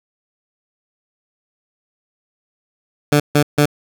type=tone bursts; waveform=15% pulse; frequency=146.83 Hz; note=D3; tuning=in tune; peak=-4 dBFS; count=3; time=3.12-3.657 s; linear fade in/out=5 ms; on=79 ms; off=150 ms; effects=none